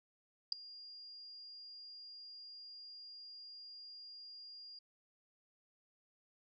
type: tone with ADSR envelope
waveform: sine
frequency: 4821 Hz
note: D8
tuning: 45 cents sharp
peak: -26 dBFS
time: 0.52-4.79 s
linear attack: 4 ms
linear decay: 4 ms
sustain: -24 dB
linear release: 4 ms
effects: none